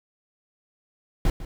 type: noise with echo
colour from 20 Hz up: brown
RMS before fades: -19 dBFS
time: 1.25-1.3 s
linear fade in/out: 2 ms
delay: 150 ms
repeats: 1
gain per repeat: -15 dB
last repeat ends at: 1.45 s
effects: none